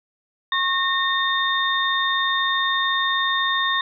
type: tone cluster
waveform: sine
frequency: 1087 / 1836 / 3647 Hz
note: C#6 / A#6 / A#7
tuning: -34 / -27 / -39 cents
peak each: -23 dBFS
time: 0.52-3.81 s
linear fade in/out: 2 ms
effects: none